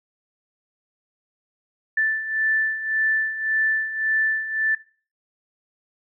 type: beating tone pair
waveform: sine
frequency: 1760 / 1761.8 Hz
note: A6 / A6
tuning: 0 / +2 cents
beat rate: 1.8 Hz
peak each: -26 / -21 dBFS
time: 1.97-4.75 s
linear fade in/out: 5 ms
effects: noise-tail reverb RT60 0.4 s tail -18 dB re dry